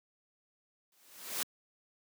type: noise with exponential growth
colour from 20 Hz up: white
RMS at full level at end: -32 dBFS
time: 0.92-1.43 s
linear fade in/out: 2 ms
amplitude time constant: 110 ms
effects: high-pass 200 Hz 12 dB/octave